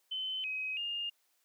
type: tone with pitch steps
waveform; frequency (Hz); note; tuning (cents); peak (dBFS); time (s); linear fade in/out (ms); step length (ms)
sine; 3055 / 2533 / 2824; G7 / D#7 / F7; -45 / +30 / +19; -34; 0.11-1.1; 10; 330
effects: white hiss -74 dBFS RMS until 1.44 s + high-pass 400 Hz 12 dB/octave